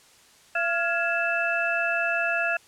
sine tone cluster, 677 / 1400 / 1675 / 2641 Hz, E5 / F6 / G#6 / E7, +46 / +4 / +14 / +3 cents, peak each -28 dBFS, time 0.55-2.57 s, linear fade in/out 5 ms, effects white hiss -55 dBFS RMS until 2.67 s + low-pass 9000 Hz 12 dB/octave

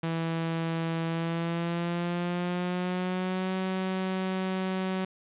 sawtooth tone with pitch glide, 164.5 to 187.87 Hz, E3 to F#3, -3 to +27 cents, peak -24 dBFS, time 0.03-5.05 s, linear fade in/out 5 ms, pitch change +230 cents, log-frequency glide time 1.06-3.56 s, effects resampled to 8000 Hz + 9-bit

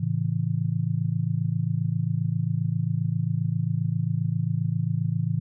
sine chord, A major, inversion none, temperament just, 110 / 137.5 / 165 Hz, A2 / C#3 / E3, 0 / -14 / +2 cents, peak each -27 dBFS, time 0-5.4 s, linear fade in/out 10 ms, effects none

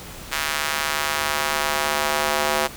square tone with high-pass filter sweep, 74.3 Hz, D2, 21 cents sharp, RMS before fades -23 dBFS, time 0.31-2.68 s, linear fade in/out 20 ms, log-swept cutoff 1500 to 620 Hz, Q 0.93, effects pink hiss -38 dBFS RMS until 2.76 s

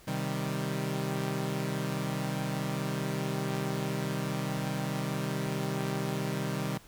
sawtooth chord, C minor, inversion none, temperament equal, 130.81 / 155.56 / 196 Hz, C3 / Eb3 / G3, 0 / 0 / 0 cents, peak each -31 dBFS, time 0.07-6.78 s, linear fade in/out 10 ms, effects pink hiss -56 dBFS RMS until 6.87 s

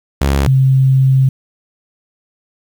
sawtooth / sine tone pair in turn, 69.3 / 132.8 Hz, C#2 / C3, 0 / +26 cents, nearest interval major seventh, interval 1126 cents, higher second, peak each -7 dBFS, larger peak neither, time 0.21-0.47 / 0.47-1.29 s, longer second, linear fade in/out 5 ms, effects 7-bit

